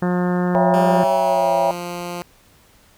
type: harmonic tone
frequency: 178.8 Hz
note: F3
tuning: 41 cents sharp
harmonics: 1 / 2 / 3 / 4 / 5 / 6 / 7 / 8 / 9 / 10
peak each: -18 / -24 / -28 / -30 / -32 / -34 / -35 / -36 / -37 / -38 dBFS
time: 0.02-1.04 s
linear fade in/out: 5 ms
type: chord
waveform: sine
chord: C# diminished seventh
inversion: none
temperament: just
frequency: 554.4 / 665.2 / 798.3 / 957.9 Hz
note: C#5 / E5 / G5 / Bb5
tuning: 0 / +16 / +31 / +47 cents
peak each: -20 / -19 / -21 / -22 dBFS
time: 0.55-1.71 s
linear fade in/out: 0 ms
type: tone with pitch glide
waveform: 10% pulse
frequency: 197.6 to 175.03 Hz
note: G3 to F3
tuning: +14 to +4 cents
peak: -18 dBFS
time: 0.74-2.22 s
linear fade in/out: 0 ms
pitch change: -210 cents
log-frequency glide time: 0.87-1.51 s
effects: pink hiss -53 dBFS RMS until 2.97 s